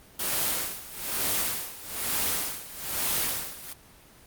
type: noise with tremolo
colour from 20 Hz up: white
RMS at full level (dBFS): -26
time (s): 0.19-3.73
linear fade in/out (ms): 5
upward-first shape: sine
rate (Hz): 1.1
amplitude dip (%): 85
effects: pink hiss -53 dBFS RMS until 4.26 s + Opus 24 kbps